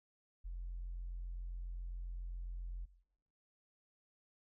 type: tone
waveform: sine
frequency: 43.69 Hz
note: F1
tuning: 1 cent sharp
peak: -40 dBFS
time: 0.44-2.86 s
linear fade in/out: 20 ms
effects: noise-tail reverb RT60 0.8 s tail -19 dB re dry + tanh soft clip ceiling -37 dBFS